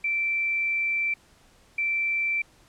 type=tone pair in turn; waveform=sine; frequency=2339 / 2339 Hz; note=D7 / D7; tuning=-8 / -8 cents; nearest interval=unison; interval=0 cents; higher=neither; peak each=-23 dBFS; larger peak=neither; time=0.04-1.14 / 1.78-2.42 s; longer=first; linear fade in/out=5 ms; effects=pink hiss -58 dBFS RMS until 2.68 s + low-pass 10000 Hz 12 dB/octave